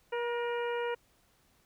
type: harmonic tone with a mistuned harmonic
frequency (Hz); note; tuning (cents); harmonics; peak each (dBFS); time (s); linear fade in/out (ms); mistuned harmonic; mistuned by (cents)
476.8; A#4; +39; 1 / 2 / 3 / 4 / 5 / 6; -32 / -38 / -42 / -44 / -46 / -48; 0.12-0.95; 10; 4; -38
effects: pink hiss -68 dBFS RMS until 1.65 s